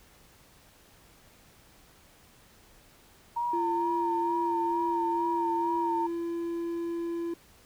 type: tone with vibrato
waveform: sine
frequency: 932.3 Hz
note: A#5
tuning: in tune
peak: -27 dBFS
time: 3.36-6.07 s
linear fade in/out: 10 ms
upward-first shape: sine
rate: 2.2 Hz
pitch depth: 49 cents each way
type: tone with pitch glide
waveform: triangle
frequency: 341.9 to 338.6 Hz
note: F4 to E4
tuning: -37 to +46 cents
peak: -28 dBFS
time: 3.53-7.34 s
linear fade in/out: 5 ms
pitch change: -17 cents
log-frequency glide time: 3.92-5.95 s
effects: pink hiss -58 dBFS RMS until 7.65 s